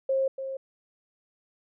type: tone with echo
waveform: sine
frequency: 535 Hz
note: C5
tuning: 38 cents sharp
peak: -22 dBFS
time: 0.09-0.28 s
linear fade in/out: 5 ms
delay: 290 ms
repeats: 1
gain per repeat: -9 dB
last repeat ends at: 0.57 s
effects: none